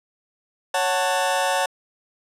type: chord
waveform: sawtooth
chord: F# minor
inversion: second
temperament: just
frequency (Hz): 555 / 740 / 888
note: C#5 / F#5 / A5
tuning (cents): +2 / 0 / +16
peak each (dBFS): -20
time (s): 0.74-1.66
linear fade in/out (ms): 5
effects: low-pass 11000 Hz 12 dB/octave